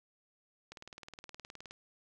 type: click train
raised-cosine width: 0.2 ms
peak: -30 dBFS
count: 20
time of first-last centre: 0.72-1.71 s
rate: 19.2 Hz
effects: none